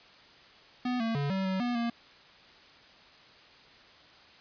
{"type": "tone with pitch steps", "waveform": "square", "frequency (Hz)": [248.6, 226.6, 142.4, 191.5, 189, 242.9, 234.4], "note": ["B3", "A#3", "C#3", "G3", "F#3", "B3", "A#3"], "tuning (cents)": [12, -49, 47, -40, 37, -29, 10], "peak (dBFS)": -29, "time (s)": [0.85, 1.9], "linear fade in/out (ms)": 5, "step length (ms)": 150, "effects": ["white hiss -55 dBFS RMS until 4.4 s", "resampled to 11025 Hz"]}